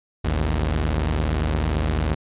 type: tone pair together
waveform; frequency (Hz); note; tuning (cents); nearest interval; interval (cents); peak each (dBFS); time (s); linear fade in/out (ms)
sawtooth; 54.6 / 77.5; A1 / D#2; -13 / -6; tritone; 607; -20 / -18; 0.24-2.15; 10
effects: resampled to 8000 Hz